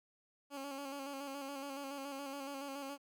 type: tone with vibrato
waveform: 15% pulse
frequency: 277.2 Hz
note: C#4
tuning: in tune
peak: -36 dBFS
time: 0.5-2.98 s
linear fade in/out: 50 ms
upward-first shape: square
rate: 7.1 Hz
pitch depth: 38 cents each way
effects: none